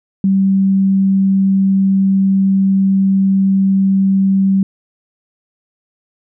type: tone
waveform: sine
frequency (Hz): 193.5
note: G3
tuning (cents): -22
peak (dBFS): -9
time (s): 0.24-4.63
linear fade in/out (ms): 2
effects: none